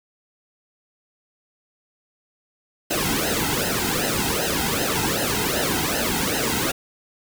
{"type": "noise with flanger", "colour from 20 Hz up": "pink", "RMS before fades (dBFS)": -23, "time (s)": [2.9, 6.72], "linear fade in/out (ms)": 10, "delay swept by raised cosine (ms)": [0.86, 1.76], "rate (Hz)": 2.6, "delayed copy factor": -0.9, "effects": []}